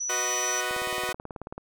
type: tone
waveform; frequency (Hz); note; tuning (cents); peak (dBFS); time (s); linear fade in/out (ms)
sine; 5920; F#8; 0; -28; 0-0.61; 10
type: chord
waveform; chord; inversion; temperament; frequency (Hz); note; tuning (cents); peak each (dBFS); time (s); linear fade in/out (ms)
10% pulse; B major; second; equal; 370 / 493.9 / 622.3; F#4 / B4 / D#5; 0 / 0 / 0; -24; 0.09-1.13; 10
type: click train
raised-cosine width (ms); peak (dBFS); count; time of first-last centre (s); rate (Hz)
1; -23; 17; 0.71-1.58; 18.4
effects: none